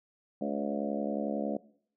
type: harmonic tone with a mistuned harmonic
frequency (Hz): 71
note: C#2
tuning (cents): +42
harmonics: 3 / 4 / 5 / 6 / 7 / 8 / 9 / 10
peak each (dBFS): -34 / -36 / -42 / -43 / -40 / -38 / -40 / -43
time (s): 0.41-1.57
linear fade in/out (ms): 5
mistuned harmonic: 7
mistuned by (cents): +27
effects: noise-tail reverb RT60 0.6 s tail -20 dB re dry